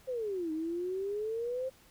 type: exponential two-way sweep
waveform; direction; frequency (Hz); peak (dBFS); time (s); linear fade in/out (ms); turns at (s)
sine; down then up; 531 to 310 to 531; -32; 0.07-1.7; 20; 0.52
effects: pink hiss -61 dBFS RMS until 1.9 s